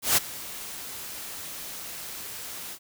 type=noise with ADSR envelope; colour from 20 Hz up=white; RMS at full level=-19 dBFS; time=0.02-2.79 s; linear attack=150 ms; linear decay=18 ms; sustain=-19 dB; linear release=65 ms; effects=none